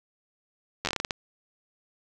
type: slowing click train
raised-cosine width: 0.2 ms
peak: -10 dBFS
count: 10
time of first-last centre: 0.85-1.108 s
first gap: 10 ms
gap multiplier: 1.25
effects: none